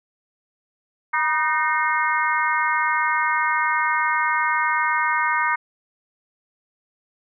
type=harmonic tone with a mistuned harmonic; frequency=306.8 Hz; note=D#4; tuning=24 cents flat; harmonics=3 / 4 / 5 / 6 / 7; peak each=-23 / -24 / -25 / -26 / -26 dBFS; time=1.13-5.56 s; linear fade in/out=10 ms; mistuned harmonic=3; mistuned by=+64 cents; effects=none